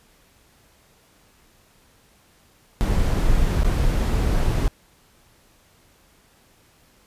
brown noise with dropouts, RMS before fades -19 dBFS, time 2.81-4.68 s, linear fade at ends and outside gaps 0 ms, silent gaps 3.633-3.646 s, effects pink hiss -57 dBFS RMS until 7.06 s + resampled to 32000 Hz

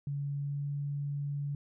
sine tone with pitch glide, 142 to 143.07 Hz, C#3 to D3, +42 to -45 cents, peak -32 dBFS, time 0.07-1.55 s, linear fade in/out 2 ms, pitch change +13 cents, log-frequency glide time 0.37-0.67 s, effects none

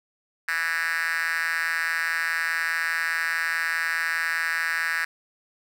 5% pulse tone with high-pass filter, 164.81 Hz, E3, in tune, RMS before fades -26 dBFS, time 0.48-5.05 s, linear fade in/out 5 ms, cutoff 1700 Hz, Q 4.9, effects none

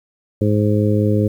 harmonic tone, 104.9 Hz, G#2, 18 cents sharp, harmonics 1 / 2 / 3 / 4 / 5, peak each -16 / -19 / -21 / -22 / -23 dBFS, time 0.41-1.28 s, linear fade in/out 5 ms, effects 8-bit

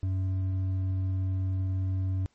sine tone with hard clipping, 94.2 Hz, F#2, 32 cents sharp, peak -27 dBFS, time 0.03-2.26 s, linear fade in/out 0 ms, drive 4 dB, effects pink hiss -69 dBFS RMS until 2.34 s + MP3 32 kbps

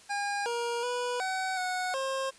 25% pulse tone with pitch steps, 811 / 472.9 / 490.7 / 755 / 735 / 534 Hz, G#5 / A#4 / B4 / F#5 / F#5 / C5, -41 / +25 / -11 / +35 / -12 / +35 cents, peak -26 dBFS, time 0.09-2.31 s, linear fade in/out 20 ms, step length 370 ms, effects white hiss -55 dBFS RMS until 2.38 s + resampled to 22050 Hz

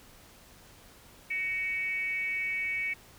sine tone with frequency modulation, 2244 Hz, C#7, 21 cents sharp, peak -29 dBFS, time 1.3-2.94 s, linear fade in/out 10 ms, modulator 375 Hz, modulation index 0.52, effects pink hiss -55 dBFS RMS until 3.18 s

